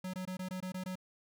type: tone bursts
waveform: square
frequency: 185 Hz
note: F#3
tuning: in tune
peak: -38 dBFS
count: 8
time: 0.04-0.955 s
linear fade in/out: 5 ms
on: 96 ms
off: 21 ms
effects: none